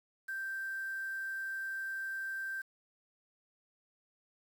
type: tone with quantisation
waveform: sine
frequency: 1568 Hz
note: G6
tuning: in tune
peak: -36 dBFS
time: 0.28-2.62 s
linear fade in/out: 10 ms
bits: 9
effects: none